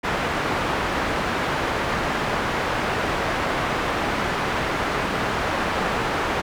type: low-pass noise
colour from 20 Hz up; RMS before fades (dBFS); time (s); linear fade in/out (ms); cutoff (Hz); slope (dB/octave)
white; -24; 0.03-6.42; 20; 1500; 12
effects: none